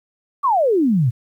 sine exponential sweep, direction down, 1187 to 110.7 Hz, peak -13 dBFS, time 0.43-1.11 s, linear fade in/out 20 ms, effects 9-bit

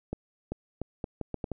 accelerating click train, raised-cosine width 2 ms, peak -19 dBFS, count 8, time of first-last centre 0.13-1.517 s, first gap 390 ms, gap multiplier 0.76, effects none

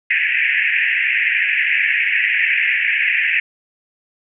pink band-pass noise, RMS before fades -17 dBFS, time 0.1-3.4 s, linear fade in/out 5 ms, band 1700 to 2700 Hz, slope 96 dB/octave, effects none

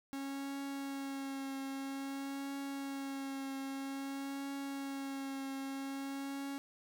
45% pulse tone with vibrato, 273.8 Hz, C#4, 21 cents flat, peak -39 dBFS, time 0.13-6.58 s, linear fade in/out 0 ms, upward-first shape triangle, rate 0.51 Hz, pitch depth 22 cents each way, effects none

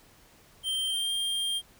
square tone with pitch glide, 3142 to 3197 Hz, G7 to G7, +3 to +33 cents, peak -28 dBFS, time 0.63-1.62 s, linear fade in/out 50 ms, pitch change +30 cents, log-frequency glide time 0.89-1.11 s, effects pink hiss -58 dBFS RMS until 1.79 s

